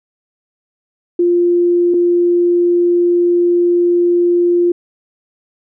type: tone pair in turn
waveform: sine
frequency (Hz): 349.2 / 349.2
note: F4 / F4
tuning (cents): 0 / 0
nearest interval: unison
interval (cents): 0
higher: neither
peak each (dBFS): -9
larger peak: neither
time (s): 1.19-1.94 / 1.94-4.72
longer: second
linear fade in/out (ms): 5
effects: none